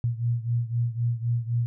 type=beating tone pair; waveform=sine; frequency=117.1 / 121 Hz; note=A#2 / B2; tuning=+8 / -35 cents; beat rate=3.9 Hz; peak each=-25 / -28 dBFS; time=0.04-1.66 s; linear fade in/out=0 ms; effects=none